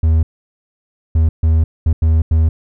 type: tone bursts at uneven times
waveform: triangle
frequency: 80.1 Hz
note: E2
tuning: 49 cents flat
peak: -7 dBFS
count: 6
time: 0.03-0.23 / 1.15-1.29 / 1.43-1.64 / 1.86-1.93 / 2.02-2.22 / 2.31-2.49 s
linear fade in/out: 5 ms
effects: none